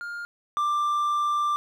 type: tone pair in turn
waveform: triangle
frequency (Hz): 1410 / 1182.2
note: F6 / D6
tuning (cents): +16 / +11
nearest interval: minor third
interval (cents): 305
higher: first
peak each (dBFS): -30 / -20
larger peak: second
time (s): 0.01-0.25 / 0.57-1.56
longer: second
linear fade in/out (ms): 0
effects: none